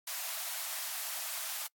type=high-pass noise; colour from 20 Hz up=white; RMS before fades=-38 dBFS; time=0.07-1.67 s; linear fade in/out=5 ms; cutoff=600 Hz; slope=96 dB/octave; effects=noise-tail reverb RT60 0.1 s tail -26 dB re dry + AAC 64 kbps